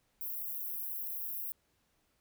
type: high-pass noise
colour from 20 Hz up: white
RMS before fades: -39 dBFS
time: 0.21-1.52 s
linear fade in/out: 0 ms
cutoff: 12000 Hz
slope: 48 dB/octave
effects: pink hiss -75 dBFS RMS until 2.2 s